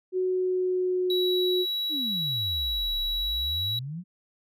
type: tone with pitch glide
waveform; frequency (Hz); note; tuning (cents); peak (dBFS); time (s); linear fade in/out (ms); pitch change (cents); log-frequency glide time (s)
sine; 370 to 364.5; F#4 to F#4; 0 to -26; -23; 0.12-1.66; 50; -26; 0.22-1.18
type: tone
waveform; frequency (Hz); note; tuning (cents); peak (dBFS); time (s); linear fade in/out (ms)
triangle; 3900; B7; -23; -25; 1.1-3.79; 2
type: exponential two-way sweep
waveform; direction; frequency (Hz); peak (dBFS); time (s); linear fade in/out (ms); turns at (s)
sine; down then up; 329.6 to 31.43 to 187.9; -32; 1.89-4.04; 50; 2.99
effects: none